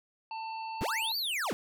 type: harmonic tone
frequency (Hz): 892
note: A5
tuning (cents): +23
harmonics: 1 / 3 / 5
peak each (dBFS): -36 / -46 / -50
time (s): 0.31-1.12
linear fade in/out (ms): 2
type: linear two-way sweep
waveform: square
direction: up then down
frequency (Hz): 46.25 to 4718 to 132.4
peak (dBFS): -31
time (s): 0.81-1.53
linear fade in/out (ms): 0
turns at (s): 1.17
effects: none